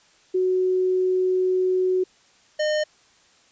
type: tone pair in turn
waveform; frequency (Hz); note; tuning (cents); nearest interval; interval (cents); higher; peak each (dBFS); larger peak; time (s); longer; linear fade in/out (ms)
sine / square; 370 / 609.6; F#4 / D#5; 0 / -36; major sixth; 864; second; -18 / -21; first; 0.34-2.04 / 2.59-2.84; first; 10
effects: white hiss -57 dBFS RMS until 3.51 s + resampled to 16000 Hz